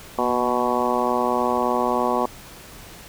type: harmonic tone with a mistuned harmonic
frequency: 123.47 Hz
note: B2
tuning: in tune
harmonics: 2 / 3 / 4 / 5 / 6 / 7 / 8 / 9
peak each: -27 / -27 / -27 / -27 / -27 / -27 / -27 / -27 dBFS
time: 0.18-2.26 s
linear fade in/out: 5 ms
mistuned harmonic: 2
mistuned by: -38 cents
effects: pink hiss -42 dBFS RMS until 3.08 s